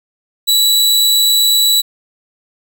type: tone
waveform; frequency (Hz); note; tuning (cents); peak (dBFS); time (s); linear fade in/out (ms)
sawtooth; 3934; B7; -7; -6; 0.47-1.82; 20
effects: none